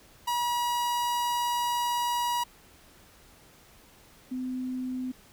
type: tone pair in turn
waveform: 45% pulse / sine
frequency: 963 / 255.1 Hz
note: B5 / C4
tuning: -44 / -44 cents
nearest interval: octave + major seventh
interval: 2300 cents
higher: first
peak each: -26 / -30 dBFS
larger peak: first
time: 0.27-2.44 / 4.31-5.12 s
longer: first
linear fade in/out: 10 ms
effects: pink hiss -56 dBFS RMS until 5.32 s